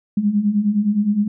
sine beating tone pair, 199.9 / 209.6 Hz, G3 / G#3, +34 / +16 cents, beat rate 9.7 Hz, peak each -21 / -16 dBFS, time 0.17-1.28 s, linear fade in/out 5 ms, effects none

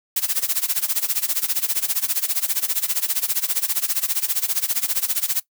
blue noise with tremolo, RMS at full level -19 dBFS, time 0.16-5.4 s, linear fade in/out 5 ms, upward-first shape sine, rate 15 Hz, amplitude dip 90%, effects noise-tail reverb RT60 0.1 s tail -19 dB re dry

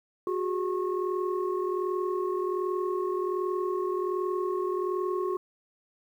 sine tone cluster, 364.7 / 406 / 1090 Hz, F#4 / G#4 / C#6, -25 / -39 / -29 cents, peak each -28 / -32 / -34 dBFS, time 0.27-5.37 s, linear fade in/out 2 ms, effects tanh soft clip ceiling -17 dBFS + 10-bit

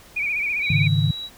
sine tone with vibrato, 2357 Hz, D7, 6 cents sharp, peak -21 dBFS, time 0.16-0.88 s, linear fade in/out 10 ms, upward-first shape sine, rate 15 Hz, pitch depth 83 cents each way
sine tone, 3890 Hz, B7, 27 cents flat, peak -29 dBFS, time 0.61-1.3 s, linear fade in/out 50 ms
sine chord, Ab suspended fourth, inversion none, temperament just, 103.83 / 138.43 / 155.74 Hz, Ab2 / Db3 / Eb3, 0 / -2 / +2 cents, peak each -21 / -21 / -20 dBFS, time 0.7-1.11 s, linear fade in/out 5 ms
effects pink hiss -48 dBFS RMS until 1.37 s

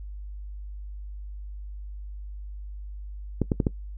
clicks, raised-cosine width 3 ms, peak -9 dBFS, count 4, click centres 3.417 / 3.518 / 3.602 / 3.668 s, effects noise-tail reverb RT60 0.1 s tail -19 dB re dry + added 50 Hz sine -35 dBFS peak until 3.97 s

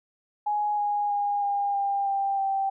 sine tone with pitch steps, 834 / 824.9 / 815.9 / 807 / 798.2 / 789.5 / 780.9 Hz, G#5 / G#5 / G#5 / G#5 / G5 / G5 / G5, +7 / -12 / -31 / -50 / +31 / +12 / -7 cents, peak -23 dBFS, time 0.46-2.7 s, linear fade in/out 10 ms, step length 320 ms, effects none

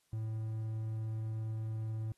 triangle tone, 110.3 Hz, A2, 5 cents sharp, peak -33 dBFS, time 0.13-2.12 s, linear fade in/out 0 ms, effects white hiss -75 dBFS RMS until 2.17 s + AAC 32 kbps

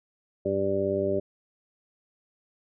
harmonic tone, 98 Hz, G2, in tune, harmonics 1 / 2 / 3 / 4 / 5 / 6, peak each -36 / -34 / -34 / -27 / -37 / -28 dBFS, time 0.45-1.2 s, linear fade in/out 10 ms, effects none

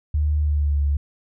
sine tone with pitch glide, 74.9 to 71.72 Hz, D2 to D2, +35 to -40 cents, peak -17 dBFS, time 0.14-0.97 s, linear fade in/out 5 ms, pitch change -75 cents, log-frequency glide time 0.41-0.8 s, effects none

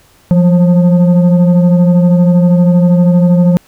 sine tone with frequency modulation, 173.7 Hz, F3, 9 cents flat, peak -3 dBFS, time 0.31-3.57 s, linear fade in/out 0 ms, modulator 360 Hz, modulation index 0.55, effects tanh soft clip ceiling -2 dBFS + pink hiss -47 dBFS RMS until 3.67 s

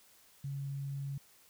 sine tone, 138.8 Hz, C#3, 3 cents sharp, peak -36 dBFS, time 0.44-1.18 s, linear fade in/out 5 ms, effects white hiss -63 dBFS RMS until 1.49 s

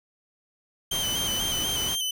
sawtooth tone with vibrato, 3089 Hz, G7, 26 cents flat, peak -23 dBFS, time 0.91-2.11 s, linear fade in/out 5 ms, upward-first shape square, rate 4.1 Hz, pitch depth 40 cents each way
pink noise, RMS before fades -34 dBFS, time 0.91-1.96 s, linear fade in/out 20 ms
effects none

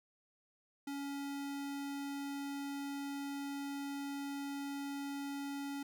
square tone, 280.6 Hz, C#4, 21 cents sharp, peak -40 dBFS, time 0.87-5.83 s, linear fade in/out 5 ms, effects none

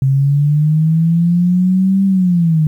sine linear two-way sweep, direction up then down, 132.6 to 195.9 to 151.7 Hz, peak -9 dBFS, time 0.02-2.67 s, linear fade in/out 2 ms, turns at 2.05 s, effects 8-bit

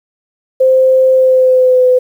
sine tone with pitch glide, 521 to 505 Hz, C5 to B4, -7 to +39 cents, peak -5 dBFS, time 0.6-1.99 s, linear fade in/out 10 ms, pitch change -54 cents, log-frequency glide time 1.13-1.88 s, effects 7-bit

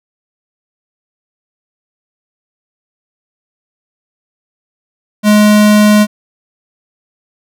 square tone, 210 Hz, G#3, 19 cents sharp, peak -5 dBFS, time 5.23-6.07 s, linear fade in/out 50 ms, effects none

